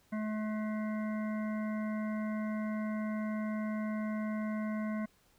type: harmonic tone with a mistuned harmonic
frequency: 214.9 Hz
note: A3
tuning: 41 cents flat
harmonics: 1 / 3 / 5 / 7 / 9 / 10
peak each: -33 / -43 / -47 / -50 / -52 / -53 dBFS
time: 0.12-5.06 s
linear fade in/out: 10 ms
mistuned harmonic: 10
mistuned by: -51 cents
effects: pink hiss -68 dBFS RMS until 5.38 s